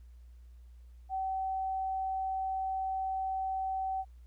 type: tone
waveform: sine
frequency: 764 Hz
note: G5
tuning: 45 cents flat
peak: -31 dBFS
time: 1.09-4.05 s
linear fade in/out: 50 ms
effects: added 60 Hz sine -50 dBFS peak until 4.26 s + pink hiss -75 dBFS RMS until 4.26 s